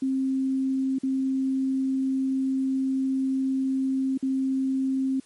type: tone with dropouts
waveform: sine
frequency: 265.5 Hz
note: C4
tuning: 25 cents sharp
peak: -22 dBFS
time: 0.02-5.2 s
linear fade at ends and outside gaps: 5 ms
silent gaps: 0.986-1.033 / 4.176-4.226 s
effects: white hiss -57 dBFS RMS until 5.25 s + MP3 48 kbps